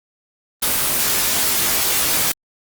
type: noise with comb filter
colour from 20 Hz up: white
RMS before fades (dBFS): -18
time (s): 0.62-2.32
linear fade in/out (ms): 5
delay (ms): 18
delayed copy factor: -0.7
effects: Opus 24 kbps